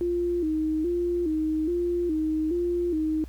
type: tone with vibrato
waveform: sine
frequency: 330 Hz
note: E4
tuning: 2 cents sharp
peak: -23 dBFS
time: 0.01-3.24 s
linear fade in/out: 0 ms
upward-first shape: square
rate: 1.2 Hz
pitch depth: 97 cents each way
effects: added 60 Hz sine -38 dBFS peak until 3.28 s + pink hiss -57 dBFS RMS until 3.28 s